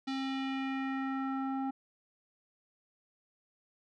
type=tone with low-pass filter sweep; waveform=square; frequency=267.8 Hz; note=C4; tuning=40 cents sharp; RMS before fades=-35 dBFS; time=0.07-1.71 s; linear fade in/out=10 ms; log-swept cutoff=4200 to 960 Hz; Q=2.1; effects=none